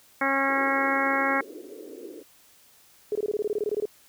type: harmonic tone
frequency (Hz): 272.7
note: C#4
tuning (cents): -28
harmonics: 1 / 2 / 3 / 4 / 5 / 6 / 7 / 8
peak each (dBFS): -30 / -30 / -30 / -30 / -30 / -30 / -30 / -30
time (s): 0.21-1.41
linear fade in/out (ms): 5
type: band-pass noise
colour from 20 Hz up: pink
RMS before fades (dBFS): -42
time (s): 0.48-2.23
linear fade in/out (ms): 10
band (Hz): 300 to 490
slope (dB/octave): 48
type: tone bursts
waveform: sine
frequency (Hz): 419.5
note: G#4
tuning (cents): +17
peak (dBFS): -23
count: 14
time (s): 3.12-3.855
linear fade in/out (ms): 2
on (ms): 33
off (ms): 21
effects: white hiss -57 dBFS RMS until 4.08 s